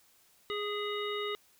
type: harmonic tone with a mistuned harmonic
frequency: 415.1 Hz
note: G#4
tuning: 1 cent flat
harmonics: 1 / 3 / 5 / 7 / 9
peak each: -35 / -39 / -42 / -43 / -41 dBFS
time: 0.5-1.35 s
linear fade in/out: 0 ms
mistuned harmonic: 5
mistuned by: -33 cents
effects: white hiss -65 dBFS RMS until 1.59 s